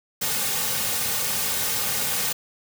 white noise with comb filter, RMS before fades -25 dBFS, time 0.21-2.33 s, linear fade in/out 10 ms, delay 3 ms, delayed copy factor -0.75, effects none

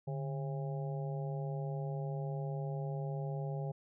harmonic tone with a mistuned harmonic, 135.1 Hz, C#3, 44 cents flat, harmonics 1 / 3 / 4 / 5 / 6, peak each -36 / -46 / -46 / -50 / -49 dBFS, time 0.07-3.72 s, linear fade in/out 10 ms, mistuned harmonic 1, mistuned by +140 cents, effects none

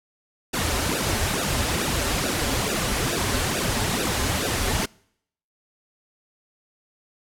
pink noise with flanger, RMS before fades -24 dBFS, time 0.53-4.86 s, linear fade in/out 10 ms, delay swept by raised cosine 0.92 to 6.32 ms, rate 2.3 Hz, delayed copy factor -0.85, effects noise-tail reverb RT60 0.7 s tail -26 dB re dry + low-pass 12000 Hz 12 dB/octave

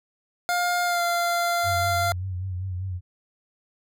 25% pulse tone with pitch glide, 707 to 692.1 Hz, F5 to F5, +21 to -16 cents, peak -18 dBFS, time 0.49-2.12 s, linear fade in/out 0 ms, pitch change -37 cents, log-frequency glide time 0.85-1.02 s
sine tone with vibrato, 92.5 Hz, F#2, in tune, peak -27 dBFS, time 1.63-3.01 s, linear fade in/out 50 ms, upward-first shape sine, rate 5.1 Hz, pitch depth 64 cents each way
effects none

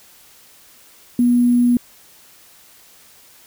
sine tone with sample-and-hold, 242.8 Hz, B3, 29 cents flat, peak -11 dBFS, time 1.19-1.77 s, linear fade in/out 2 ms, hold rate 11025 Hz, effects white hiss -48 dBFS RMS until 3.46 s

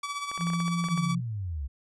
sawtooth tone with tremolo, 1147 Hz, D6, 41 cents flat, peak -26 dBFS, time 0.03-1.15 s, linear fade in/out 5 ms, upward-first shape sine, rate 16 Hz, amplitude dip 55%
clicks, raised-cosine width 0.5 ms, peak -26 dBFS, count 11, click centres 0.315 / 0.377 / 0.41 / 0.47 / 0.502 / 0.535 / 0.603 / 0.681 / 0.841 / 0.886 / 0.977 s
sine tone with pitch glide, 170.2 to 172.88 Hz, F3 to F3, -44 to -17 cents, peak -26 dBFS, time 0.38-1.22 s, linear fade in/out 50 ms, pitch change +27 cents, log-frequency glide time 0.5-1.02 s
sine linear sweep, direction down, 170.3 to 63 Hz, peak -30 dBFS, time 0.85-1.68 s, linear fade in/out 20 ms
effects resampled to 22050 Hz

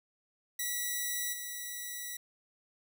5% pulse tone with level steps, 1947 Hz, B6, 25 cents flat, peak -22 / -28 dBFS, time 0.59-2.17 s, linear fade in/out 5 ms, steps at 1.32 s, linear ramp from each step 20 ms, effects none

